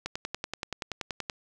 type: click train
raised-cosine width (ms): 0.2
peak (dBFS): -15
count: 14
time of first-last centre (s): 0.06-1.298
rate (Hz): 10.5
effects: none